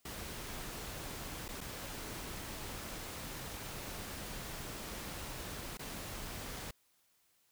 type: noise with dropouts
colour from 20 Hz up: pink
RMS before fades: -44 dBFS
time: 0.05-6.71 s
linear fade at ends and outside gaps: 5 ms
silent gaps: 1.482-1.487 / 1.607-1.611 / 5.773-5.792 s
effects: white hiss -73 dBFS RMS until 7.51 s